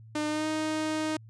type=tone with pitch glide; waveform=sawtooth; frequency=302.3 to 311.3 Hz; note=D#4 to D#4; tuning=-50 to +1 cents; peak=-24 dBFS; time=0.15-1.17 s; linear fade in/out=5 ms; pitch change=+51 cents; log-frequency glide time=0.27-0.47 s; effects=added 111 Hz sine -47 dBFS peak until 1.29 s + resampled to 22050 Hz